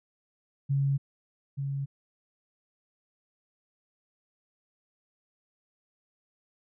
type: tone pair in turn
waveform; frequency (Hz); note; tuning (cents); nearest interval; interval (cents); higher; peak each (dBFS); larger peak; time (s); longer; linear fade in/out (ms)
sine; 138.59 / 138.59; C#3 / C#3; 0 / 0; unison; 0; neither; -23 / -29; first; 0.69-0.98 / 1.57-1.86; neither; 20
effects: none